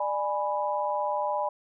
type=chord; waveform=sine; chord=G# diminished; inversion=second; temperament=equal with one note detuned; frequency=596.2 / 830.6 / 987.8 Hz; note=D5 / G#5 / B5; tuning=+26 / 0 / 0 cents; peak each=-30 dBFS; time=0-1.49 s; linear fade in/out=5 ms; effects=none